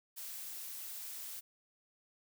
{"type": "noise", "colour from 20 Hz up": "blue", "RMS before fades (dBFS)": -45, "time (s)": [0.16, 1.41], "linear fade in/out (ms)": 20, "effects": []}